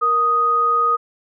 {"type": "tone pair together", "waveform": "sine", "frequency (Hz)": [469.6, 1246.1], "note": ["A#4", "D#6"], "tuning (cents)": [13, 2], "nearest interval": "octave + perfect fourth", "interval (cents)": 1689, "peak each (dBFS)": [-26, -14], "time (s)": [0.01, 0.97], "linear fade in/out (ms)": 20, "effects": []}